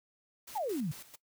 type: noise with tremolo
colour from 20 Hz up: white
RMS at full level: -48 dBFS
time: 0.47-1.16 s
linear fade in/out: 10 ms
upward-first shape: square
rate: 4.5 Hz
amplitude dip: 70%
type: exponential sweep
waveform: sine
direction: down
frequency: 930 to 134.4 Hz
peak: -31 dBFS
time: 0.55-0.92 s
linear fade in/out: 10 ms
effects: noise-tail reverb RT60 0.1 s tail -18 dB re dry